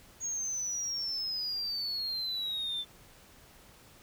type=exponential sweep; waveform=sine; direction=down; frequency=6645 to 3520 Hz; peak=-30 dBFS; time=0.2-2.85 s; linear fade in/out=50 ms; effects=tanh soft clip ceiling -30 dBFS + pink hiss -57 dBFS RMS until 4.02 s